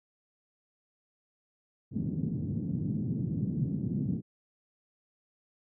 pink band-pass noise, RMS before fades -32 dBFS, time 1.91-4.22 s, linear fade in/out 50 ms, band 120 to 240 Hz, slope 24 dB/octave, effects none

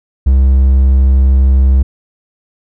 triangle tone, 66.2 Hz, C2, 21 cents sharp, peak -3 dBFS, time 0.26-1.83 s, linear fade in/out 10 ms, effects none

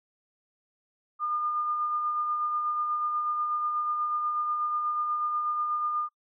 sine tone with tremolo, 1212 Hz, D#6, 46 cents flat, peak -25 dBFS, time 1.19-6.09 s, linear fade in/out 50 ms, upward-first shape sine, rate 8.2 Hz, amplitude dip 30%, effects noise-tail reverb RT60 0.1 s tail -23 dB re dry

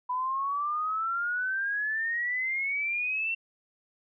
sine exponential sweep, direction up, 989 to 2720 Hz, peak -27 dBFS, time 0.09-3.35 s, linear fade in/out 10 ms, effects none

